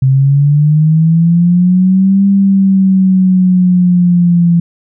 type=linear two-way sweep; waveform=sine; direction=up then down; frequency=130.81 to 198.1 to 169.9 Hz; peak=-5 dBFS; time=0.02-4.6 s; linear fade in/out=5 ms; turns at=2.26 s; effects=none